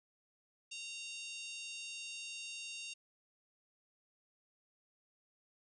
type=harmonic tone; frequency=923 Hz; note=A#5; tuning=17 cents flat; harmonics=3 / 4 / 5 / 6 / 7 / 8 / 9 / 10; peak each=-46 / -51 / -53 / -55 / -53 / -58 / -58 / -60 dBFS; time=0.71-2.94 s; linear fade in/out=10 ms; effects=none

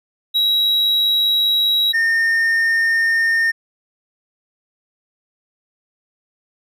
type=tone pair in turn; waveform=triangle; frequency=3865 / 1824 Hz; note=B7 / A#6; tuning=-38 / -38 cents; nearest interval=octave + minor second; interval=1300 cents; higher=first; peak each=-12 dBFS; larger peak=neither; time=0.34-1.93 / 1.93-3.52 s; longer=neither; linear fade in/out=20 ms; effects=none

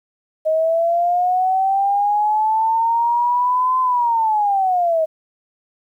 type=linear two-way sweep; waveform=sine; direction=up then down; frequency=625 to 1030 to 625 Hz; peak=-14 dBFS; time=0.45-5.06 s; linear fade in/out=20 ms; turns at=3.8 s; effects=9-bit

